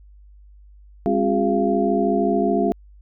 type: tone cluster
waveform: sine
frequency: 202.9 / 268.2 / 357.1 / 410.7 / 688 Hz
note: G#3 / C4 / F4 / G#4 / F5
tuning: -40 / +43 / +39 / -19 / -26 cents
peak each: -23 dBFS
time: 1.06-2.72 s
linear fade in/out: 0 ms
effects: added 50 Hz sine -44 dBFS peak until 3.01 s